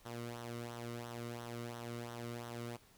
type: tone with flanger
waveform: sawtooth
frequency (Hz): 118.4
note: A#2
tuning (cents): +27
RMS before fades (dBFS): -45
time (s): 0.05-2.77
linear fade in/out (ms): 10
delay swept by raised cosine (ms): 0.41 to 1.22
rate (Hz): 2.9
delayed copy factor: -0.65
effects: pink hiss -65 dBFS RMS until 2.97 s